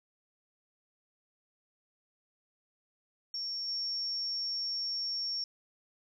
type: tone with level steps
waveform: sine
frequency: 5490 Hz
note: F8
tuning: 31 cents flat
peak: -34 / -32 dBFS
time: 3.34-5.44 s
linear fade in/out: 2 ms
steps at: 3.68 s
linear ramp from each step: 2 ms
effects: 11-bit